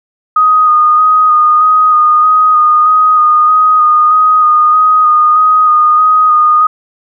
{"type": "tone with vibrato", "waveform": "sine", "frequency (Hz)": 1240, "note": "D#6", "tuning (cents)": -6, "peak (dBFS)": -4, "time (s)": [0.36, 6.67], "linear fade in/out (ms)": 5, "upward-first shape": "square", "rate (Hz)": 1.6, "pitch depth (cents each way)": 17, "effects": []}